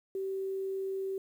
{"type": "tone with quantisation", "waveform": "sine", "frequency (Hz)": 385.4, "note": "G4", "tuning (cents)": -29, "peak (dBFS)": -32, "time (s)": [0.15, 1.18], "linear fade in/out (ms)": 2, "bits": 10, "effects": []}